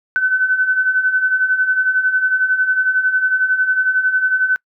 sine beating tone pair, 1507 / 1518 Hz, F#6 / F#6, +31 / +44 cents, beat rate 11 Hz, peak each -20 / -14 dBFS, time 0.16-4.56 s, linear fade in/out 0 ms, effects noise-tail reverb RT60 0.1 s tail -26 dB re dry

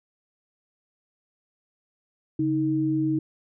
sine tone pair together, 140 / 314.3 Hz, C#3 / D#4, +18 / +18 cents, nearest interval octave + major second, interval 1400 cents, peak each -28 / -22 dBFS, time 2.39-3.19 s, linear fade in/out 5 ms, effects none

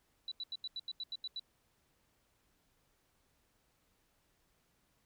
sine tone bursts, 3951 Hz, B7, in tune, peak -38 dBFS, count 10, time 0.28-1.396 s, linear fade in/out 2 ms, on 36 ms, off 84 ms, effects pink hiss -75 dBFS RMS until 5.05 s

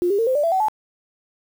sine tone with pitch steps, 353.5 / 401.4 / 455.8 / 517.6 / 587.7 / 667.3 / 757.7 / 860.4 Hz, F4 / G4 / A#4 / C5 / D5 / E5 / F#5 / A5, +21 / +41 / -39 / -19 / +1 / +21 / +41 / -39 cents, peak -16 dBFS, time 0.02-0.684 s, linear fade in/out 0 ms, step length 83 ms, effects 7-bit

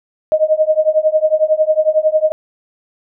sine tone with tremolo, 622.3 Hz, D#5, in tune, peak -6 dBFS, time 0.32-2.32 s, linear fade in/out 0 ms, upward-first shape triangle, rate 11 Hz, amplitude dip 100%, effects none

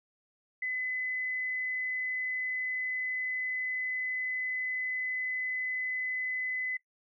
sine tone, 2017 Hz, B6, 36 cents sharp, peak -31 dBFS, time 0.62-6.77 s, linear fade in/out 5 ms, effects noise-tail reverb RT60 0.1 s tail -19 dB re dry

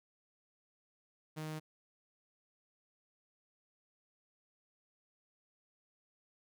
sawtooth tone, 155.56 Hz, D#3, in tune, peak -36 dBFS, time 1.36-1.6 s, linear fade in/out 20 ms, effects none

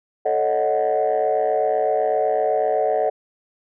sine chord, D# half-diminished seventh, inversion second, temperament equal, 440 / 554.4 / 622.3 / 740 Hz, A4 / C#5 / D#5 / F#5, 0 / 0 / 0 / 0 cents, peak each -22 / -23 / -21 / -21 dBFS, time 0.25-3.1 s, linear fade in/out 10 ms, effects tanh soft clip ceiling -11 dBFS

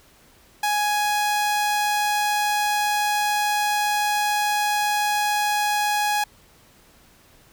sawtooth tone, 833 Hz, G#5, 5 cents sharp, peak -16 dBFS, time 0.63-6.24 s, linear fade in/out 5 ms, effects pink hiss -54 dBFS RMS until 7.52 s

